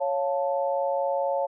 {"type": "chord", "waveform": "sine", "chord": "Db augmented", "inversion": "none", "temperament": "equal", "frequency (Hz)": [554.4, 698.5, 880], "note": ["Db5", "F5", "A5"], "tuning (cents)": [0, 0, 0], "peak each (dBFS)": [-25, -30, -30], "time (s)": [0, 1.47], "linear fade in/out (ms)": 20, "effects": []}